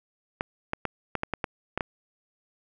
clicks, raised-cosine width 0.5 ms, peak -12 dBFS, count 9, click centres 0.409 / 0.734 / 0.853 / 1.153 / 1.234 / 1.337 / 1.442 / 1.776 / 1.808 s, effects none

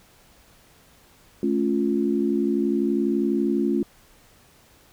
sine chord, A augmented, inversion none, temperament equal with one note detuned, 216.8 / 277.2 / 349.2 Hz, A3 / C#4 / E#4, -25 / 0 / 0 cents, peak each -24 dBFS, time 1.43-3.83 s, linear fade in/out 2 ms, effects pink hiss -55 dBFS RMS until 4.92 s

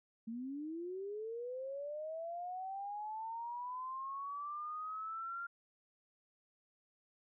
sine linear sweep, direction up, 220 to 1396.9 Hz, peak -40 dBFS, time 0.27-5.47 s, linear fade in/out 10 ms, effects none

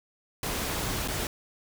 pink noise with dropouts, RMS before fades -31 dBFS, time 0.43-1.27 s, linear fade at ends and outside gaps 2 ms, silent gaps 1.077-1.083 s, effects none

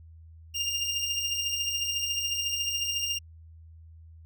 25% pulse beating tone pair, 2794 / 2808 Hz, F7 / F7, 0 / +9 cents, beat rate 14 Hz, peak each -30 / -25 dBFS, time 0.54-3.19 s, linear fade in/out 20 ms, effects added 81 Hz sine -47 dBFS peak until 4.25 s

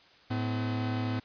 45% pulse tone pair together, 108.3 / 253.3 Hz, A2 / B3, -27 / +44 cents, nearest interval octave + minor third, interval 1471 cents, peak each -31 / -33 dBFS, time 0.3-1.2 s, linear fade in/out 10 ms, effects white hiss -58 dBFS RMS until 1.24 s + resampled to 11025 Hz

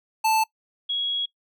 square / sine tone pair in turn, 880 / 3322 Hz, A5 / G#7, 0 / 0 cents, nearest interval octave + major seventh, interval 2300 cents, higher second, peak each -19 / -23 dBFS, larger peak first, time 0.24-0.44 / 0.89-1.26 s, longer second, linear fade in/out 10 ms, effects noise-tail reverb RT60 0.1 s tail -22 dB re dry

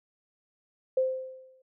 sine tone with exponential decay, 520 Hz, C5, 11 cents flat, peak -20 dBFS, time 0.97-1.62 s, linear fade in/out 5 ms, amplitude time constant 140 ms, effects none

